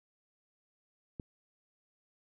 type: click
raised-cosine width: 3 ms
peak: -27 dBFS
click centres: 1.198 s
effects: none